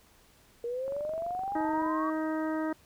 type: exponential sweep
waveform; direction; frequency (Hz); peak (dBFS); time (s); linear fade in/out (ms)
sine; up; 466.2 to 1153; -31; 0.64-2.1; 2
type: click train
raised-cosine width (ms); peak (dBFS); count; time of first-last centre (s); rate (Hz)
1; -32; 24; 0.88-1.863; 23.4
type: harmonic tone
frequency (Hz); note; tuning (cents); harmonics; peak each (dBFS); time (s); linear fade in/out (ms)
314.3; D#4; +18; 1 / 2 / 3 / 4 / 5 / 6; -30 / -36 / -40 / -42 / -44 / -46; 1.55-2.73; 5
effects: pink hiss -61 dBFS RMS until 2.85 s